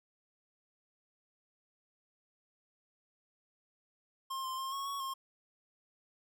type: tone with pitch steps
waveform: square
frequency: 1064 / 1047 / 1064 / 1098 / 1114 / 1070 Hz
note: C6 / C6 / C6 / C#6 / C#6 / C6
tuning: +29 / +1 / +29 / -17 / +8 / +38 cents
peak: -37 dBFS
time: 4.3-5.14 s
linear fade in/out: 10 ms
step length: 140 ms
effects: none